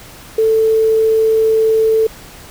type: tone with quantisation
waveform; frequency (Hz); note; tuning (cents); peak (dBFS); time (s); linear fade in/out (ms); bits
sine; 442.6; A4; +10; -9; 0.38-2.07; 5; 6
effects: pink hiss -37 dBFS RMS until 2.5 s